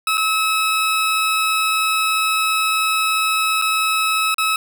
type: tone with dropouts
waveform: 20% pulse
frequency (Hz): 1293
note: E6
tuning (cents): -34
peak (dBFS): -11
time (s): 0.07-4.56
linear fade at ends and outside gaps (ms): 2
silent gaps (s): 0.173-0.178 / 3.616-3.621 / 4.344-4.382
effects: none